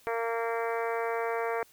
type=harmonic tone; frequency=230 Hz; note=A#3; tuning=23 cents flat; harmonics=2 / 3 / 4 / 5 / 6 / 7 / 8 / 9 / 10; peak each=-31 / -35 / -37 / -39 / -41 / -42 / -43 / -44 / -45 dBFS; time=0.07-1.63 s; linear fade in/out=0 ms; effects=white hiss -60 dBFS RMS until 1.72 s